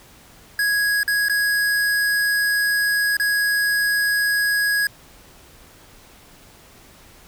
square tone with dropouts, 1661.2 Hz, G#6, in tune, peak -18 dBFS, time 0.59-4.87 s, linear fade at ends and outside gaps 2 ms, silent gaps 1.032-1.078 / 1.285-1.296 / 3.169-3.198 s, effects pink hiss -48 dBFS RMS until 7.27 s

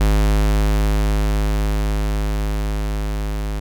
square tone with level ramp, 51.9 Hz, G#1, in tune, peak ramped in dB -13 to -22 dBFS, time 0-3.6 s, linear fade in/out 10 ms, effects none

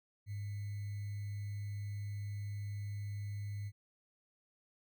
sine tone with sample-and-hold, 102.2 Hz, G#2, 27 cents flat, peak -38 dBFS, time 0.26-3.72 s, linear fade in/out 50 ms, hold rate 2100 Hz, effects none

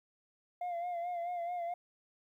sine tone with vibrato, 698.5 Hz, F5, in tune, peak -32 dBFS, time 0.61-1.74 s, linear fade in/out 5 ms, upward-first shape sine, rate 4.6 Hz, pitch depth 47 cents each way, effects tanh soft clip ceiling -34 dBFS + 12-bit

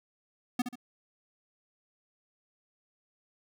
square tone with echo, 246.9 Hz, B3, in tune, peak -26 dBFS, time 0.59-0.62 s, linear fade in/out 5 ms, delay 68 ms, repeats 2, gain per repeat -8 dB, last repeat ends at 0.756 s, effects none

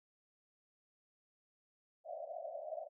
pink band-pass noise, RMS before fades -45 dBFS, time 2.04-2.89 s, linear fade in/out 50 ms, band 580 to 700 Hz, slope 96 dB/octave, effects none

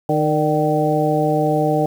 harmonic tone with a mistuned harmonic, 153.6 Hz, D#3, 22 cents flat, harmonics 1 / 2 / 3 / 4 / 5, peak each -21 / -21 / -21 / -21 / -21 dBFS, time 0.09-1.86 s, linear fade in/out 2 ms, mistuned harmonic 4, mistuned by -53 cents, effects 7-bit

